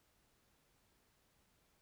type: silence
effects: pink hiss -75 dBFS RMS until 1.81 s